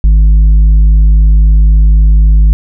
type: tone with tanh clipping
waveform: sine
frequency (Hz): 51.91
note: G#1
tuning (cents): 0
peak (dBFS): -3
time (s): 0.04-2.53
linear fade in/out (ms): 0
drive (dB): 5
effects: none